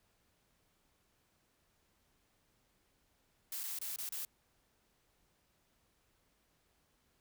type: noise with dropouts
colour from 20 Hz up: blue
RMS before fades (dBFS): -41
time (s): 3.52-4.25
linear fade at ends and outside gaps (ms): 2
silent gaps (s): 3.634-3.637 / 3.788-3.814 / 3.961-3.985 / 4.091-4.122
effects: pink hiss -75 dBFS RMS until 7.2 s